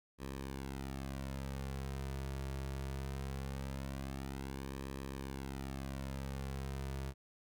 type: tone with flanger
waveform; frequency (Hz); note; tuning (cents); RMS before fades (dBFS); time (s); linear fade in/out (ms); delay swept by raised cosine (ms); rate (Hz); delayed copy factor
sawtooth; 67.5; C#2; -45; -42; 0.18-7.14; 50; 1.4 to 3.9; 0.21; -0.65
effects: none